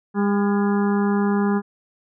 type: harmonic tone with a mistuned harmonic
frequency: 202.2 Hz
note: G#3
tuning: 46 cents flat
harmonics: 1 / 2 / 4 / 5 / 6 / 7 / 8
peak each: -18 / -24 / -30 / -32 / -34 / -35 / -36 dBFS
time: 0.14-1.62 s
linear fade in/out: 50 ms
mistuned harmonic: 8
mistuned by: +60 cents
effects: none